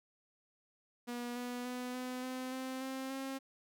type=tone with pitch steps; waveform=sawtooth; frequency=241.6 / 245.3 / 249 / 252.7 / 256.6 / 260.4 / 264.4 / 268.4 Hz; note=B3 / B3 / B3 / B3 / C4 / C4 / C4 / C4; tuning=-38 / -12 / +14 / +40 / -34 / -8 / +18 / +44 cents; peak=-35 dBFS; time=1.07-3.39 s; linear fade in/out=20 ms; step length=290 ms; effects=none